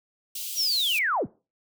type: high-pass noise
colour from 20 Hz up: white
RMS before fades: -34 dBFS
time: 0.35-0.99 s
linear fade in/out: 5 ms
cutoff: 2700 Hz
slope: 48 dB/octave
type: linear sweep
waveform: sine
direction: down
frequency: 5920 to 37.4 Hz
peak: -22 dBFS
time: 0.55-1.27 s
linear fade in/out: 50 ms
effects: noise-tail reverb RT60 0.3 s tail -20 dB re dry